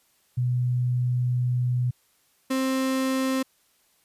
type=tone pair in turn; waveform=sine / 35% pulse; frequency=124 / 263.4 Hz; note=B2 / C4; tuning=+7 / +12 cents; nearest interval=octave + minor second; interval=1305 cents; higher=second; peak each=-21 dBFS; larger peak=neither; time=0.37-1.91 / 2.5-3.43 s; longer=first; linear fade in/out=10 ms; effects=white hiss -65 dBFS RMS until 4.04 s + resampled to 32000 Hz